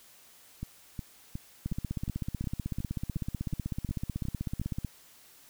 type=two click trains; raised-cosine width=5 ms; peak=-23 / -20 dBFS; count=12 / 52; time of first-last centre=0.63-4.616 / 1.66-4.848 s; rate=2.76 / 16 Hz; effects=white hiss -57 dBFS RMS until 5.49 s